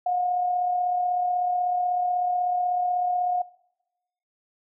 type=tone with amplitude modulation; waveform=sine; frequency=720 Hz; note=F#5; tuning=47 cents flat; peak=-20 dBFS; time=0.06-3.42 s; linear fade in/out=5 ms; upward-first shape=sine; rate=36.2 Hz; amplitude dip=35%; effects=noise-tail reverb RT60 0.9 s tail -22 dB re dry